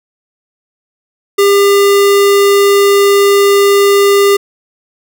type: tone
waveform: square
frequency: 400.9 Hz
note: G4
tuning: 39 cents sharp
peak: -6 dBFS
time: 1.38-4.37 s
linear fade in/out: 10 ms
effects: none